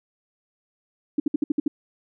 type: tone bursts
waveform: sine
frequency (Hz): 293.7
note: D4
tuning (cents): 0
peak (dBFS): -17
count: 7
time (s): 1.18-1.68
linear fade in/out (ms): 5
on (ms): 20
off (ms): 60
effects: none